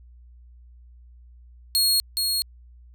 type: tone with echo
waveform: sawtooth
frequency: 4300 Hz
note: C8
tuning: 47 cents sharp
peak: -15 dBFS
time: 1.75-2 s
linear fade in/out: 0 ms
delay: 420 ms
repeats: 1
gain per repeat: -4 dB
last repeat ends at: 2.42 s
effects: added 60 Hz sine -46 dBFS peak until 2.94 s